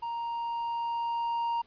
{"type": "tone with level ramp", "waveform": "triangle", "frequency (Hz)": 934, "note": "A#5", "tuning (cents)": 3, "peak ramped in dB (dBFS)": [-30, -25], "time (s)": [0.02, 1.62], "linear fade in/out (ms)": 10, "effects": ["pink hiss -63 dBFS RMS until 1.66 s", "resampled to 11025 Hz"]}